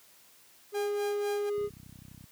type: tone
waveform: triangle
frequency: 411.7 Hz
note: G#4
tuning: 15 cents flat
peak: -27 dBFS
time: 0.72-1.7 s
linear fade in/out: 50 ms
type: tone with tremolo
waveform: sawtooth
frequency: 808 Hz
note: G#5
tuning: 48 cents flat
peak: -32 dBFS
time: 0.74-1.5 s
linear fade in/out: 10 ms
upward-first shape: sine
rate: 4 Hz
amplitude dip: 75%
type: click train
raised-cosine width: 5 ms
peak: -36 dBFS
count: 22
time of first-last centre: 1.58-2.24 s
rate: 31.8 Hz
effects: white hiss -59 dBFS RMS until 2.31 s + high-pass 80 Hz 12 dB/octave